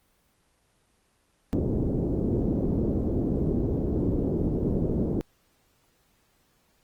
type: low-pass noise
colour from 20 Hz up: white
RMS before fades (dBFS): -26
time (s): 1.53-5.21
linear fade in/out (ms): 0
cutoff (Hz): 380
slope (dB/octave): 24
effects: pink hiss -67 dBFS RMS until 6.83 s + Opus 24 kbps